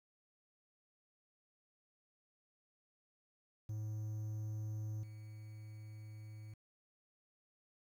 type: tone with level steps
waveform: triangle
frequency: 107.6 Hz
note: A2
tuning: 38 cents flat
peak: -37 / -46 dBFS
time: 3.69-6.54 s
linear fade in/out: 5 ms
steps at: 5.03 s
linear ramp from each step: 5 ms
effects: 11-bit